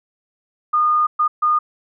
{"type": "tone bursts at uneven times", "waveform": "sine", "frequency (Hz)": 1222, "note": "D#6", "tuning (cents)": -32, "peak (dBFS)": -13, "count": 3, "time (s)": [[0.73, 1.07], [1.19, 1.28], [1.42, 1.59]], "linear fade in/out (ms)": 10, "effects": []}